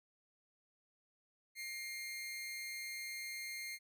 sawtooth tone with amplitude modulation, 2120 Hz, C7, 22 cents sharp, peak -37 dBFS, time 1.55-3.79 s, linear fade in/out 50 ms, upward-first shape sine, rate 252 Hz, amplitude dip 45%, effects none

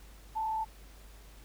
sine tone with frequency modulation, 880 Hz, A5, in tune, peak -30 dBFS, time 0.35-0.65 s, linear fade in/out 20 ms, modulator 36.1 Hz, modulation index 0.46, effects added 50 Hz sine -51 dBFS peak until 1.44 s + pink hiss -58 dBFS RMS until 1.44 s

